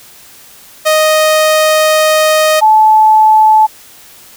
sawtooth / sine tone pair in turn, 622.3 / 867.4 Hz, D#5 / A5, 0 / -25 cents, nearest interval tritone, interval 575 cents, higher second, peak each -3 dBFS, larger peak neither, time 0.85-2.61 / 2.61-3.67 s, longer first, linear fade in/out 20 ms, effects white hiss -38 dBFS RMS until 4.36 s

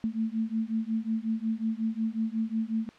sine beating tone pair, 220 / 225.5 Hz, A3 / A3, 0 / +43 cents, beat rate 5.5 Hz, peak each -30 dBFS, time 0.04-2.89 s, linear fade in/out 0 ms, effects white hiss -55 dBFS RMS until 2.98 s + low-pass 3000 Hz 12 dB/octave

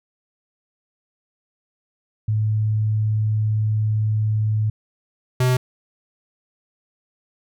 sine / square tone pair in turn, 107.8 / 126.91 Hz, A2 / B2, -35 / +48 cents, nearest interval minor third, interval 283 cents, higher second, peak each -17 / -16 dBFS, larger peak second, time 2.28-4.7 / 5.4-5.57 s, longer first, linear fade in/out 5 ms, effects none

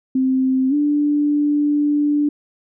sine tone with pitch glide, 261.4 to 293.4 Hz, C4 to D4, -1 to -2 cents, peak -14 dBFS, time 0.15-2.29 s, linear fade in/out 5 ms, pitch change +199 cents, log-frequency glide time 0.69-0.74 s, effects none

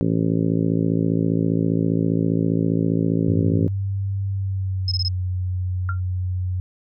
harmonic tone, 55 Hz, A1, in tune, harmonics 2 / 3 / 4 / 5 / 6 / 7 / 8 / 9 / 10, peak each -25 / -21 / -27 / -23 / -32 / -28 / -33 / -34 / -39 dBFS, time 0.01-3.68 s, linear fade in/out 0 ms
sine tone with pitch glide, 98 to 91.44 Hz, G2 to F#2, 0 to -20 cents, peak -21 dBFS, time 3.28-6.6 s, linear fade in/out 0 ms, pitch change -120 cents, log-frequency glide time 4.29-5.15 s
sine tone bursts, 5150 Hz, E8, 41 cents flat, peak -21 dBFS, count 4, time 4.88-5.083 s, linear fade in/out 2 ms, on 35 ms, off 21 ms
sine tone with exponential decay, 1381 Hz, F6, 20 cents flat, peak -22 dBFS, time 5.89-6 s, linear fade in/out 1 ms, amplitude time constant 23 ms
effects none

